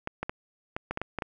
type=clicks; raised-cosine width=0.5 ms; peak=-16 dBFS; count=9; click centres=0.074 / 0.23 / 0.295 / 0.765 / 0.91 / 0.974 / 1.016 / 1.187 / 1.222 s; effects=none